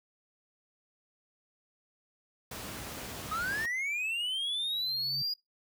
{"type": "noise", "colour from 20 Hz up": "pink", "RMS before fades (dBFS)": -41, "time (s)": [2.51, 3.66], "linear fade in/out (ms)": 5}
{"type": "linear sweep", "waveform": "triangle", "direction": "up", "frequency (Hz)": [1235, 4901], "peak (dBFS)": -29, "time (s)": [3.31, 5.34], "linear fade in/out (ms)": 10}
{"type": "tone with exponential growth", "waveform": "sine", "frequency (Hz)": 138.59, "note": "C#3", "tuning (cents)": 0, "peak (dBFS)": -38, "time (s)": [4.57, 5.22], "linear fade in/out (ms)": 2, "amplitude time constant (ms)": 140}
{"effects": ["noise-tail reverb RT60 0.2 s tail -25 dB re dry", "high-pass 60 Hz 12 dB/octave"]}